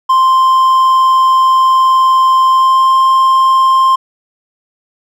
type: tone with pitch glide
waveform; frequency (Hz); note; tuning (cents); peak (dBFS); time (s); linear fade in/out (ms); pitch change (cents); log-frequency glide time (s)
triangle; 1046.5 to 1053.8; C6 to C6; 0 to +12; -4; 0.09-3.96; 10; +12; 2.48-2.97
effects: none